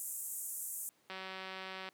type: band-pass noise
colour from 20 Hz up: pink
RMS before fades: -42 dBFS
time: 0-0.89 s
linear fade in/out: 0 ms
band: 7400 to 15000 Hz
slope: 48 dB/octave
type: click train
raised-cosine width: 0.3 ms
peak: -28 dBFS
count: 150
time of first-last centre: 1.1-1.888 s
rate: 189 Hz
effects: pink hiss -71 dBFS RMS until 1.93 s + high-pass 200 Hz 12 dB/octave